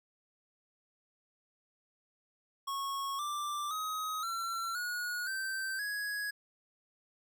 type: tone with pitch steps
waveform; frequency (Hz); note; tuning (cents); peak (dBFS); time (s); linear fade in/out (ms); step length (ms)
square; 1100 / 1179 / 1263.6 / 1354.3 / 1451.5 / 1555.6 / 1667.3; C#6 / D6 / D#6 / E6 / F#6 / G6 / G#6; -14 / +6 / +26 / +46 / -34 / -14 / +6; -35; 2.67-6.31; 10; 520
effects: none